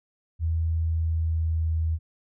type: tone with pitch glide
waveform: sine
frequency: 81.6 to 80.66 Hz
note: E2 to E2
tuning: -17 to -37 cents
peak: -22 dBFS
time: 0.39-1.99 s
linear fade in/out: 50 ms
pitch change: -20 cents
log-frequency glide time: 0.72-1.68 s
effects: none